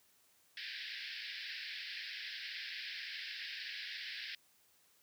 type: band-pass noise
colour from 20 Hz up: pink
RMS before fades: -45 dBFS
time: 0.57-4.35 s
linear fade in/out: 2 ms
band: 1600 to 5200 Hz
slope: 96 dB/octave
effects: white hiss -70 dBFS RMS until 5.02 s + high-pass 60 Hz 12 dB/octave